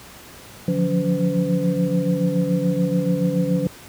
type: tone cluster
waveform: sine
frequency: 147.2 / 174 / 181 / 283.7 / 507 Hz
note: D3 / F3 / F#3 / C#4 / B4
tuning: +4 / -6 / -38 / +40 / +45 cents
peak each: -27 / -22 / -22 / -26 / -25 dBFS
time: 0.68-3.67 s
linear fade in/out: 2 ms
effects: pink hiss -42 dBFS RMS until 3.88 s + high-pass 60 Hz 12 dB/octave